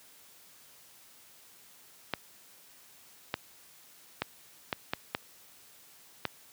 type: clicks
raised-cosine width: 0.3 ms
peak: -13 dBFS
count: 7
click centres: 2.137 / 3.341 / 4.22 / 4.728 / 4.935 / 5.149 / 6.253 s
effects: white hiss -57 dBFS RMS until 6.52 s + high-pass 80 Hz 12 dB/octave